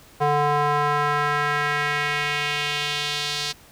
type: tone with band-pass filter sweep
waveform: square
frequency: 146.83 Hz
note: D3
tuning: in tune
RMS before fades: -23 dBFS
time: 0.2-3.53 s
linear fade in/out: 20 ms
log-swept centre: 800 to 4400 Hz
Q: 1.8
effects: pink hiss -50 dBFS RMS until 3.71 s